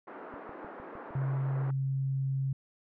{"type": "band-pass noise", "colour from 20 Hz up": "pink", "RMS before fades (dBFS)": -45, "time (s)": [0.07, 1.71], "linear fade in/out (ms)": 5, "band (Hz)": [280, 1500], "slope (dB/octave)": 24}
{"type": "click train", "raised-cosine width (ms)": 2, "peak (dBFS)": -34, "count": 6, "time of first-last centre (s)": [0.34, 1.107], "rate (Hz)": 6.52}
{"type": "tone", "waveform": "sine", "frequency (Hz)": 134.9, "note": "C#3", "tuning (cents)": -47, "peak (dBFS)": -28, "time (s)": [1.15, 2.53], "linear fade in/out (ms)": 5}
{"effects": []}